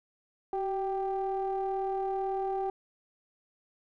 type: ring-modulated tone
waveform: triangle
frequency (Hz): 200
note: G3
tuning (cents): +35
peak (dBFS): -24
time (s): 0.53-2.7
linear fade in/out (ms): 2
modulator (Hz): 581
effects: none